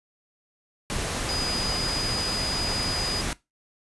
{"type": "tone in noise", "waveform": "sine", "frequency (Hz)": 4950, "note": "D#8", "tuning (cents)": -10, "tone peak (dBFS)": -28, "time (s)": [1.29, 3.21], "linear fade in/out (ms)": 0, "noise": "pink", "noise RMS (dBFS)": -29, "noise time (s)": [0.9, 3.33], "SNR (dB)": -2, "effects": ["noise-tail reverb RT60 0.2 s tail -19 dB re dry", "resampled to 24000 Hz"]}